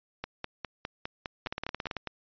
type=two click trains; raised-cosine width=0.3 ms; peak=-17 / -18 dBFS; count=10 / 10; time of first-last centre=1.47-1.967 / 0.24-2.073 s; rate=18.1 / 4.91 Hz; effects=resampled to 11025 Hz